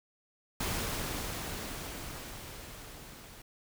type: noise with level ramp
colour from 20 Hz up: pink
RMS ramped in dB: -33 to -51 dBFS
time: 0.6-3.42 s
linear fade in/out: 5 ms
effects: none